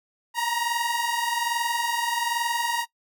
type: tone pair together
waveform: sawtooth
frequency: 932.3 / 953.5 Hz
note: A#5 / A#5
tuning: 0 / +39 cents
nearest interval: unison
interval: 39 cents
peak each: -23 dBFS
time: 0.34-2.86 s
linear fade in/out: 50 ms
effects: noise-tail reverb RT60 0.1 s tail -20 dB re dry